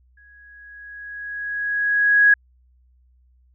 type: tone with exponential growth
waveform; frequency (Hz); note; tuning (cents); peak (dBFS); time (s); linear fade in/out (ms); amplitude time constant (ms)
sine; 1661.2; G#6; 0; -9; 0.17-2.34; 5; 470
effects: added 62 Hz sine -54 dBFS peak until 3.54 s